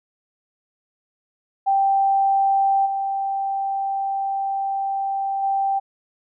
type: tone with level steps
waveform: sine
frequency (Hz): 784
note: G5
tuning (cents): 0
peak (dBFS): -15 / -21 / -18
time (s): 1.66-5.8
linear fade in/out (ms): 20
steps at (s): 2.85 / 5.42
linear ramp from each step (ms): 20
effects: none